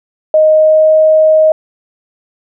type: tone with pitch glide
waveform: sine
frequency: 622.3 to 626.6 Hz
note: D#5 to D#5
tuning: 0 to +12 cents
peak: -4 dBFS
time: 0.34-1.52 s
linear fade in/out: 2 ms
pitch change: +12 cents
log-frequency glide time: 0.52-0.96 s
effects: none